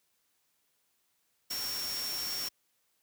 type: tone in noise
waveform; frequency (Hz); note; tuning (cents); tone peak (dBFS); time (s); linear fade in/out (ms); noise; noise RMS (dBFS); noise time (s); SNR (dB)
sine; 5500; F8; -27; -35; 1.5-2.49; 10; white; -39; 1.5-2.49; +1
effects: white hiss -75 dBFS RMS until 3.02 s + high-pass 60 Hz 12 dB/octave